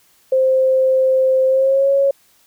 sine tone with pitch glide, 523.3 to 552.2 Hz, C5 to C#5, 0 to -7 cents, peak -11 dBFS, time 0.32-2.11 s, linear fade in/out 5 ms, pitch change +93 cents, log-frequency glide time 1.47-1.9 s, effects white hiss -55 dBFS RMS until 2.46 s

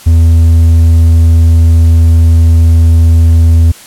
sine tone with hard clipping, 82.41 Hz, E2, in tune, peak -3 dBFS, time 0.06-3.72 s, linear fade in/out 10 ms, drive 3 dB, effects white hiss -33 dBFS RMS until 3.86 s + low-pass 12000 Hz 12 dB/octave

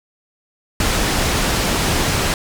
pink low-pass noise, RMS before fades -18 dBFS, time 0.8-2.34 s, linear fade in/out 2 ms, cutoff 9500 Hz, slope 12 dB/octave, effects none

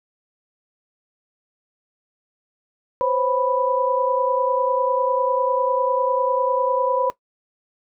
sine tone cluster, 511 / 541 / 988 Hz, C5 / C#5 / B5, -41 / -42 / 0 cents, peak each -22 dBFS, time 3.01-7.1 s, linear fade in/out 0 ms, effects noise-tail reverb RT60 0.1 s tail -17 dB re dry

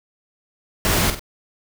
pink noise with echo, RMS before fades -19 dBFS, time 0.85-1.1 s, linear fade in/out 0 ms, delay 47 ms, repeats 2, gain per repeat -8 dB, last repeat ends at 1.194 s, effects none

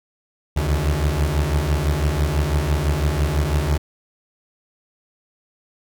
30% pulse beating tone pair, 71.1 / 77.1 Hz, C#2 / D#2, +45 / -15 cents, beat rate 6 Hz, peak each -18 dBFS, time 0.56-3.78 s, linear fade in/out 10 ms, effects none

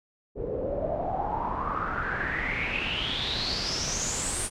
pink noise with low-pass filter sweep, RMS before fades -30 dBFS, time 0.35-4.5 s, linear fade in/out 50 ms, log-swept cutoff 420 to 9400 Hz, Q 8.5, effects none

